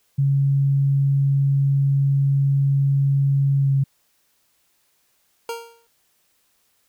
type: tone with pitch glide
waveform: sine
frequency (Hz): 138.59 to 136.92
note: C#3 to C#3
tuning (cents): 0 to -21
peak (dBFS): -15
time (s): 0.18-3.84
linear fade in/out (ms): 10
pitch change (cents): -21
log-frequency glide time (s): 3.59-3.72
type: tone with exponential decay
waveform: 25% pulse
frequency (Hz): 464.3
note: A#4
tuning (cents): -7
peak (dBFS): -20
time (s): 5.49-5.87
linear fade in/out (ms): 2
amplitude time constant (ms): 82
effects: white hiss -65 dBFS RMS until 6.88 s